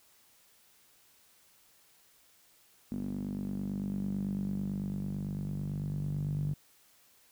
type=tone with band-pass filter sweep; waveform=sawtooth; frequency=49 Hz; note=G1; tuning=in tune; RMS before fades=-35 dBFS; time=2.91-6.54 s; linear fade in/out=10 ms; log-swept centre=230 to 150 Hz; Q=6.5; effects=white hiss -64 dBFS RMS until 7.31 s